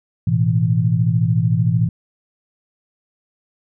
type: chord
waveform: sine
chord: A suspended second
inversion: none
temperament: equal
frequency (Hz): 110 / 123.47 / 164.81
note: A2 / B2 / E3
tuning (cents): 0 / 0 / 0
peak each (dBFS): -18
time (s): 0.27-1.89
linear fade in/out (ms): 5
effects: none